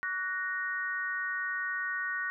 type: chord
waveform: sine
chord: F# major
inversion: second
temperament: equal with one note detuned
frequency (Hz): 1136 / 1480 / 1864.7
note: C#6 / F#6 / A#6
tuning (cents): +42 / 0 / 0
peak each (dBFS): -40 / -34 / -34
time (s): 0.03-2.3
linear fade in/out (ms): 0
effects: none